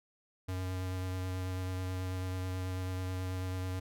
square tone with vibrato, 92.5 Hz, F#2, in tune, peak -35 dBFS, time 0.48-3.8 s, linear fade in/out 10 ms, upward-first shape sine, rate 9.2 Hz, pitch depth 13 cents each way, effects none

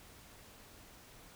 silence, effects pink hiss -57 dBFS RMS until 1.35 s

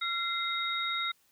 sine tone cluster, 1365 / 2082 / 3755 Hz, F6 / C7 / A#7, -40 / -9 / +12 cents, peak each -34 / -35 / -33 dBFS, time 0.01-1.12 s, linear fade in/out 10 ms, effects white hiss -68 dBFS RMS until 1.31 s

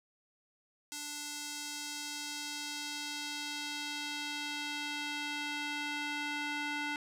square tone with band-pass filter sweep, 293.7 Hz, D4, in tune, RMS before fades -39 dBFS, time 0.92-6.96 s, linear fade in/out 0 ms, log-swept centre 7100 to 2100 Hz, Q 1.1, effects none

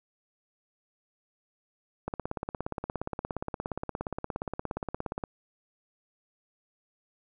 click train, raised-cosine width 1 ms, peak -18 dBFS, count 55, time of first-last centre 2.08-5.238 s, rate 17.1 Hz, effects none

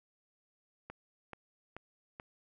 click train, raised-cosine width 0.5 ms, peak -29 dBFS, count 4, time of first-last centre 0.9-2.199 s, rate 2.31 Hz, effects none

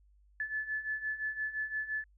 sine beating tone pair, 1729 / 1734.8 Hz, A6 / A6, -31 / -25 cents, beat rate 5.8 Hz, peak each -39 / -35 dBFS, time 0.4-2.04 s, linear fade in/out 2 ms, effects added 50 Hz sine -61 dBFS peak until 2.17 s

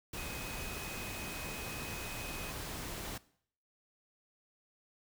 sine tone in noise, 2518 Hz, D#7, 20 cents sharp, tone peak -46 dBFS, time 0.17-2.51 s, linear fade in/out 5 ms, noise pink, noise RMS -42 dBFS, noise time 0.13-3.18 s, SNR -7 dB, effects noise-tail reverb RT60 0.6 s tail -20 dB re dry

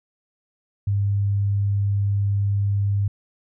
sine tone, 100.5 Hz, G2, 44 cents sharp, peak -18 dBFS, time 0.87-3.08 s, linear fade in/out 5 ms, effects none

